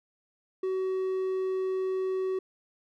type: tone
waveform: triangle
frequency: 376.8 Hz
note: F#4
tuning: 32 cents sharp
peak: -25 dBFS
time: 0.63-2.39 s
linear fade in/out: 5 ms
effects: none